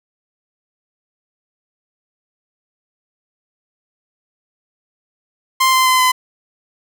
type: tone with pitch steps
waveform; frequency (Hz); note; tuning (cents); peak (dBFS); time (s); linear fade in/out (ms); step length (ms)
sawtooth; 1046.5 / 1036.9 / 1027.3 / 1017.9; C6 / C6 / C6 / C6; 0 / -16 / -32 / -48; -7; 5.6-6.12; 10; 130
effects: none